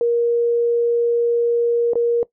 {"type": "tone with dropouts", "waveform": "sine", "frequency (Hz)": 471.7, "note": "A#4", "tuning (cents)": 20, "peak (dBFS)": -14, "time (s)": [0.01, 2.23], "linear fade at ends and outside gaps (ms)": 1, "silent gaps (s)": [1.934, 1.955], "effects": ["noise-tail reverb RT60 0.1 s tail -19 dB re dry"]}